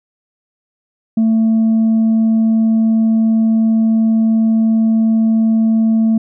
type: tone with tanh clipping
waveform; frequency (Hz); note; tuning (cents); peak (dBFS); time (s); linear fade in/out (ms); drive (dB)
sine; 223.1; A3; +24; -10; 1.17-6.18; 5; 1
effects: none